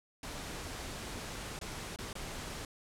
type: noise with dropouts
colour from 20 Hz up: pink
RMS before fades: -42 dBFS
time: 0.23-2.65 s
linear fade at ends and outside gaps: 2 ms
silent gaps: 1.59-1.613 / 1.961-1.987 / 2.13-2.153 s
effects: low-pass 10000 Hz 12 dB/octave